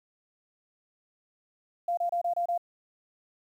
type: tone bursts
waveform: sine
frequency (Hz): 694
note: F5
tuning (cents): -11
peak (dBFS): -25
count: 6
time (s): 1.88-2.578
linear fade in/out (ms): 5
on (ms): 93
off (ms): 28
effects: 10-bit